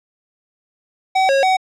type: tone with pitch steps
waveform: square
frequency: 760 / 546 / 753 Hz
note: F#5 / C#5 / F#5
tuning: +46 / -26 / +30 cents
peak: -13 dBFS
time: 1.15-1.57 s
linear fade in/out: 10 ms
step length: 140 ms
effects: low-pass 5000 Hz 12 dB/octave